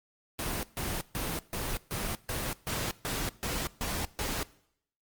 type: noise bursts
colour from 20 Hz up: pink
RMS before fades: -33 dBFS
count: 11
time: 0.39-4.43 s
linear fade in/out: 0 ms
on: 240 ms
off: 140 ms
effects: noise-tail reverb RT60 0.7 s tail -21 dB re dry + Opus 24 kbps